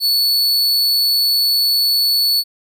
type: tone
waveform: 45% pulse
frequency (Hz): 4435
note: C#8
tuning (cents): 0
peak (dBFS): -12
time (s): 0-2.44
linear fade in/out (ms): 50
effects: none